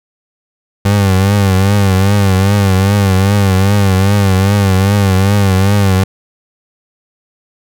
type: tone with vibrato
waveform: 30% pulse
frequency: 98 Hz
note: G2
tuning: in tune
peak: -5 dBFS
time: 0.85-6.04 s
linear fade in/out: 5 ms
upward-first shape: triangle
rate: 2.5 Hz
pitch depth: 94 cents each way
effects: none